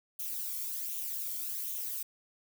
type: noise with flanger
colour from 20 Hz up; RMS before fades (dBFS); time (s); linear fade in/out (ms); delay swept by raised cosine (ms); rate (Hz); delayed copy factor
violet; -37; 0.19-2.03; 5; 0.3 to 0.92; 1.3; +0.5
effects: none